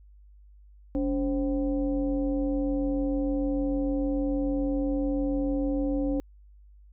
sine tone with frequency modulation, 285.2 Hz, C#4, 49 cents sharp, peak -24 dBFS, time 0.95-6.2 s, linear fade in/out 0 ms, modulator 242 Hz, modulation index 0.86, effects added 50 Hz sine -50 dBFS peak until 6.92 s

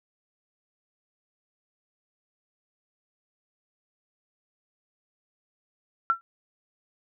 sine tone with exponential decay, 1354 Hz, E6, 46 cents sharp, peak -15 dBFS, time 6.1-6.21 s, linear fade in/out 0 ms, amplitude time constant 22 ms, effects none

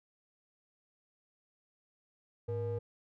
triangle ring-modulated tone, 185 Hz, F#3, in tune, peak -28 dBFS, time 2.48-2.79 s, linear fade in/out 10 ms, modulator 290 Hz, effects none

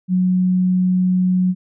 sine tone, 183.3 Hz, F#3, 16 cents flat, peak -13 dBFS, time 0.08-1.55 s, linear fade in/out 50 ms, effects none

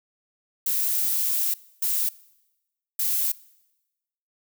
violet noise bursts at uneven times, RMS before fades -24 dBFS, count 3, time 0.66-1.54 / 1.82-2.09 / 2.99-3.32 s, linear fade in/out 5 ms, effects noise-tail reverb RT60 1.0 s tail -22 dB re dry

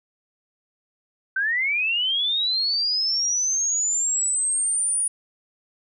sine linear sweep, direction up, 1515 to 9670 Hz, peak -20 dBFS, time 1.36-5.08 s, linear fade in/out 5 ms, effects none

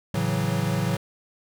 square chord, F# minor seventh, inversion first, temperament equal, 110 / 138.59 / 164.81 / 185 Hz, A2 / C#3 / E3 / F#3, 0 / 0 / 0 / 0 cents, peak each -29 dBFS, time 0.14-0.97 s, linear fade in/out 5 ms, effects none

